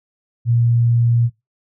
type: tone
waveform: sine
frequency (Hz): 118.1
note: A#2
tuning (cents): +23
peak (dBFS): -12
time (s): 0.45-1.3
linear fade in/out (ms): 50
effects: noise-tail reverb RT60 0.2 s tail -20 dB re dry